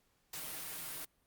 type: noise with comb filter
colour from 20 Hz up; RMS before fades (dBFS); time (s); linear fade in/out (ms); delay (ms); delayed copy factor
white; -43; 0.33-1.05; 5; 6.4; +0.95
effects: pink hiss -75 dBFS RMS until 1.26 s + Opus 48 kbps